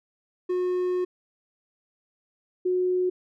triangle / sine tone pair in turn, 362.5 / 364.8 Hz, F#4 / F#4, -35 / -24 cents, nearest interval unison, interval 11 cents, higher second, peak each -21 dBFS, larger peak neither, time 0.49-1.05 / 2.65-3.1 s, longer first, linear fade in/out 10 ms, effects none

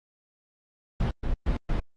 brown noise bursts, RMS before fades -25 dBFS, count 4, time 1-1.8 s, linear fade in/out 5 ms, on 110 ms, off 120 ms, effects low-pass 4000 Hz 12 dB/octave + Opus 32 kbps

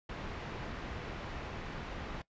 pink low-pass noise, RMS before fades -42 dBFS, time 0.09-2.22 s, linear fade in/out 5 ms, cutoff 2600 Hz, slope 12 dB/octave, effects noise-tail reverb RT60 0.1 s tail -19 dB re dry + resampled to 16000 Hz

